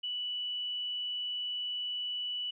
sine tone, 2960 Hz, F#7, in tune, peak -33 dBFS, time 0.03-2.51 s, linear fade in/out 10 ms, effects none

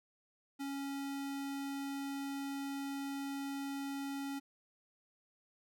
square tone, 277.2 Hz, C#4, in tune, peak -39 dBFS, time 0.59-4.4 s, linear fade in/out 20 ms, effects none

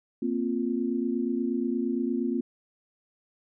sine chord, Bb suspended second, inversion none, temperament equal, 233.1 / 261.6 / 349.2 Hz, Bb3 / C4 / F4, 0 / 0 / 0 cents, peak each -29 / -29 / -31 dBFS, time 0.22-2.41 s, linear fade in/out 5 ms, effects none

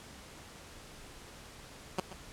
10% pulse tone with echo, 185.6 Hz, F#3, 6 cents sharp, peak -21 dBFS, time 1.98-2 s, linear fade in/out 2 ms, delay 130 ms, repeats 1, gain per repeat -14 dB, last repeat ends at 2.13 s, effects pink hiss -51 dBFS RMS until 2.32 s + low-pass 10000 Hz 12 dB/octave

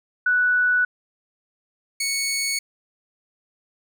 sine / 15% pulse tone pair in turn, 1480 / 2217 Hz, F#6 / C#7, 0 / 0 cents, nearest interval perfect fifth, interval 700 cents, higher second, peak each -16 dBFS, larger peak neither, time 0.26-0.85 / 2-2.59 s, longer neither, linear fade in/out 5 ms, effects none

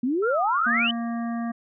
sine exponential sweep, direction up, 233.1 to 3100 Hz, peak -21 dBFS, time 0.03-0.91 s, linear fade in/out 5 ms
sine tone with vibrato, 1310 Hz, E6, 11 cents flat, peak -25 dBFS, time 0.22-0.88 s, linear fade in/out 20 ms, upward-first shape triangle, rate 3.7 Hz, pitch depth 160 cents each way
harmonic tone, 233.1 Hz, A#3, in tune, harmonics 1 / 3 / 5 / 7 / 8, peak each -26 / -35 / -39 / -45 / -45 dBFS, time 0.66-1.52 s, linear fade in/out 10 ms
clicks, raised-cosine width 0.5 ms, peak -30 dBFS, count 2, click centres 0.77 / 0.792 s
effects none

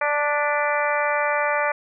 harmonic tone with a mistuned harmonic, 293.7 Hz, D4, in tune, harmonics 2 / 3 / 4 / 5 / 6 / 7 / 8, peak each -24 / -26 / -27 / -28 / -29 / -29 / -30 dBFS, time 0.01-1.72 s, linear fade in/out 5 ms, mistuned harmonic 7, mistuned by -40 cents, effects none

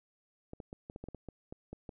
clicks, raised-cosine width 2 ms, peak -30 dBFS, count 12, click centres 0.534 / 0.602 / 0.729 / 0.899 / 0.961 / 1.04 / 1.086 / 1.147 / 1.287 / 1.525 / 1.73 / 1.892 s, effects none

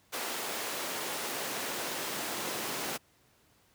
pink noise with high-pass filter sweep, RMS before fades -36 dBFS, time 0.12-2.98 s, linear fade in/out 20 ms, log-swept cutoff 420 to 250 Hz, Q 0.74, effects pink hiss -66 dBFS RMS until 3.74 s + high-pass 60 Hz 12 dB/octave

